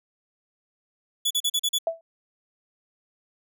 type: tone bursts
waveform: sawtooth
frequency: 3423 Hz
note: A7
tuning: 48 cents flat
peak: -18 dBFS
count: 6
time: 1.25-1.787 s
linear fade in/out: 10 ms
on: 57 ms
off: 39 ms
type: tone with exponential decay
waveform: sine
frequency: 659.3 Hz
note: E5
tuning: in tune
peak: -18 dBFS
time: 1.87-2.01 s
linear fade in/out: 2 ms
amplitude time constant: 30 ms
effects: none